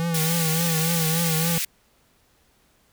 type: tone with vibrato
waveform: square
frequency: 163.8 Hz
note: E3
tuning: 11 cents flat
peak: -23 dBFS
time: 0-1.58 s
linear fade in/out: 0 ms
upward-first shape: triangle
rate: 3.5 Hz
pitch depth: 77 cents each way
type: high-pass noise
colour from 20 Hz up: white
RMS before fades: -26 dBFS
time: 0.14-1.65 s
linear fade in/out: 5 ms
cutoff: 1700 Hz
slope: 24 dB/octave
effects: pink hiss -62 dBFS RMS until 2.92 s